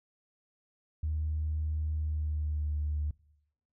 sine tone with pitch glide, 77.2 to 74.74 Hz, D#2 to D2, -13 to +31 cents, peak -28 dBFS, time 1.03-3.11 s, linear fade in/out 5 ms, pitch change -56 cents, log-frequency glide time 1.95-2.79 s, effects noise-tail reverb RT60 0.8 s tail -23 dB re dry + tanh soft clip ceiling -24 dBFS

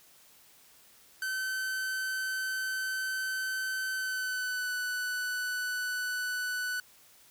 45% pulse tone with pitch glide, 1533 to 1490.2 Hz, G6 to F#6, -39 to +12 cents, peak -31 dBFS, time 1.22-6.8 s, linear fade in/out 2 ms, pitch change -49 cents, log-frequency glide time 3.92-4.73 s, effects white hiss -59 dBFS RMS until 7.3 s

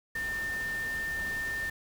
sine tone in noise, 1800 Hz, A6, 39 cents sharp, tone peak -31 dBFS, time 0.15-1.7 s, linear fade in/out 5 ms, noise pink, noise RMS -43 dBFS, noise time 0.15-1.7 s, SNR +9 dB, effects none

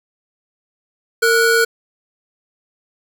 square tone pair together, 457.6 / 1462 Hz, A#4 / F#6, -32 / -21 cents, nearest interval octave + minor sixth, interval 2011 cents, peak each -15 dBFS, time 1.22-1.65 s, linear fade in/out 10 ms, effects none

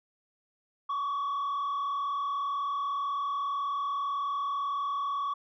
sine tone with frequency modulation, 1129 Hz, C#6, 31 cents sharp, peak -26 dBFS, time 0.89-5.34 s, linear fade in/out 10 ms, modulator 38.1 Hz, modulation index 0.75, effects tanh soft clip ceiling -28 dBFS

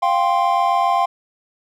triangle chord, F suspended second, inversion none, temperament just, 698.5 / 785.8 / 1047.7 Hz, F5 / G5 / C6, 0 / +4 / +2 cents, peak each -17 dBFS, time 0.02-1.06 s, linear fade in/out 10 ms, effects none

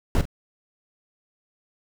brown noise with echo, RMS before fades -19 dBFS, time 0.15-0.21 s, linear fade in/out 0 ms, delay 44 ms, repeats 1, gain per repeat -13 dB, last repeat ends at 0.254 s, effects none

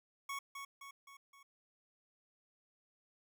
25% pulse tone with echo, 1109 Hz, C#6, in tune, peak -36 dBFS, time 0.29-0.39 s, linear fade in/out 5 ms, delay 260 ms, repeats 4, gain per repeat -5 dB, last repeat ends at 1.43 s, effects none

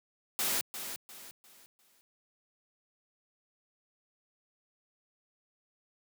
white noise with echo, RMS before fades -31 dBFS, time 0.39-0.61 s, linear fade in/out 0 ms, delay 350 ms, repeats 4, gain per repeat -9 dB, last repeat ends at 2.01 s, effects high-pass 150 Hz 12 dB/octave

